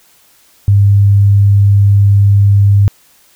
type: tone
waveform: sine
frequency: 100.5 Hz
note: G2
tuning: 44 cents sharp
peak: -4 dBFS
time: 0.68-2.88 s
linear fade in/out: 0 ms
effects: white hiss -48 dBFS RMS until 3.35 s